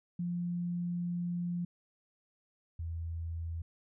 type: tone pair in turn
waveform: sine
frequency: 174.61 / 82.91 Hz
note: F3 / E2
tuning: 0 / +11 cents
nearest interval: octave + minor second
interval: 1289 cents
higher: first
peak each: -32 / -35 dBFS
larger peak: first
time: 0.19-1.65 / 2.79-3.62 s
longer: first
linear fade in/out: 5 ms
effects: none